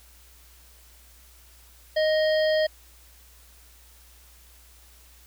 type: harmonic tone with a mistuned harmonic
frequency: 622.3 Hz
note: D#5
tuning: in tune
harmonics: 1 / 3 / 5 / 7 / 8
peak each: -20 / -30 / -34 / -37 / -38 dBFS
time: 1.96-2.67 s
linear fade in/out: 10 ms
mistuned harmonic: 5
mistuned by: +53 cents
effects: added 60 Hz sine -53 dBFS peak until 5.26 s + white hiss -55 dBFS RMS until 5.26 s